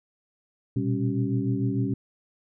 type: tone cluster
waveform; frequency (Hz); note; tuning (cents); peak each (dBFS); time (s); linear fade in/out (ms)
sine; 118 / 124.7 / 196.9 / 275.4 / 384.6; A#2 / B2 / G3 / C#4 / G4; +22 / +17 / +8 / -11 / -33; -28 / -29 / -30 / -28 / -36; 0.76-1.94; 5
effects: none